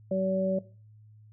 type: harmonic tone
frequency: 190 Hz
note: F#3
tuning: 46 cents sharp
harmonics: 1 / 2 / 3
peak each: -29 / -36 / -27 dBFS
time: 0.11-0.59 s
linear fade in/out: 5 ms
effects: noise-tail reverb RT60 0.4 s tail -19 dB re dry + added 107 Hz sine -51 dBFS peak until 1.32 s